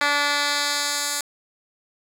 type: tone with band-pass filter sweep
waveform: 10% pulse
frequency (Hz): 289.1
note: D4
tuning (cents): -27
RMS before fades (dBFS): -23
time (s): 0.01-1.21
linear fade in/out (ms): 2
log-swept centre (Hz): 2400 to 8300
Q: 0.94
effects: 7-bit